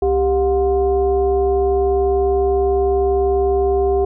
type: tone with frequency modulation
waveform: sine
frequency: 393.7 Hz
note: G4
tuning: 8 cents sharp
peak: -13 dBFS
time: 0.02-4.05 s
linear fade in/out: 5 ms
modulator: 327 Hz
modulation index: 0.74
effects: none